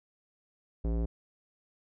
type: tone with low-pass filter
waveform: square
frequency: 56.6 Hz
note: A1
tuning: 50 cents sharp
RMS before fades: -30 dBFS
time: 0.84-1.06 s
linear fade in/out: 10 ms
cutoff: 460 Hz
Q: 1.2
effects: none